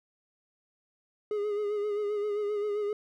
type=tone with vibrato; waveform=triangle; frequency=415.3 Hz; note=G#4; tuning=in tune; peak=-26 dBFS; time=1.31-2.93 s; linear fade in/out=2 ms; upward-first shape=sine; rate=7.6 Hz; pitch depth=39 cents each way; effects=none